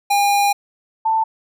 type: tone pair in turn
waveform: square / sine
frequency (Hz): 810 / 888.1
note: G#5 / A5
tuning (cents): -43 / +16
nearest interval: major second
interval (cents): 159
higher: second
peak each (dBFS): -14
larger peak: neither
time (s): 0.1-0.53 / 1.05-1.24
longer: first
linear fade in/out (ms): 10
effects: none